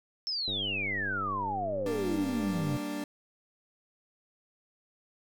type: exponential sweep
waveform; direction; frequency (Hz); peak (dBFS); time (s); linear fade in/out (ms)
sine; down; 5400 to 127.5; -30; 0.27-2.77; 0
type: click train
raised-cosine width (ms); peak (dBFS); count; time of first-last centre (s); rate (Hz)
2; -28; 227; 0.48-2.763; 99
type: chord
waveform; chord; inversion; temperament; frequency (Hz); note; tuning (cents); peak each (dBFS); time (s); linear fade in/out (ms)
40% pulse; G minor; none; equal; 196 / 233.1 / 293.7; G3 / Bb3 / D4; 0 / 0 / 0; -40 / -40 / -34; 1.86-3.04; 2
effects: none